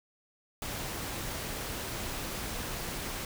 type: noise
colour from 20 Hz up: pink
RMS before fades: -37 dBFS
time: 0.62-3.25 s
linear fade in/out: 2 ms
effects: none